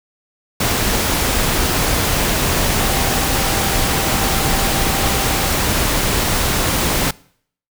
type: tone in noise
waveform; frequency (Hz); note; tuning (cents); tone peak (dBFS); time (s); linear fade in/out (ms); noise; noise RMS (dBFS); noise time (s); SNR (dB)
sine; 784; G5; 0; -27; 2.8-5.51; 5; pink; -17; 0.6-7.11; -13
effects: noise-tail reverb RT60 0.6 s tail -23 dB re dry